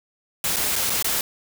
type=noise with dropouts; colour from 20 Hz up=white; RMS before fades=-23 dBFS; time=0.44-1.21 s; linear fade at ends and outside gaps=2 ms; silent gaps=0.562-0.566 / 0.757-0.761 / 0.898-0.902 / 1.026-1.044 s; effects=none

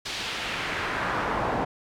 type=noise with band-pass filter sweep; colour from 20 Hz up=brown; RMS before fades=-29 dBFS; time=0.05-1.65 s; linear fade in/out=10 ms; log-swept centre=4300 to 780 Hz; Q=1.3; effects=none

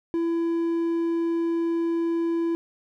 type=tone; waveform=triangle; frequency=334.7 Hz; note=E4; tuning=26 cents sharp; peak=-20 dBFS; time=0.14-2.55 s; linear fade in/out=0 ms; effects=none

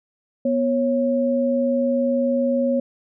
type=tone pair together; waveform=sine; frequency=244.5 / 548.4 Hz; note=B3 / C#5; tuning=-17 / -19 cents; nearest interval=octave + major second; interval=1398 cents; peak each=-20 dBFS; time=0.45-2.8 s; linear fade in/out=5 ms; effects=none

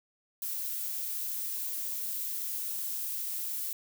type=noise; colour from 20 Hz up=violet; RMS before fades=-35 dBFS; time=0.42-3.73 s; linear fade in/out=2 ms; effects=none

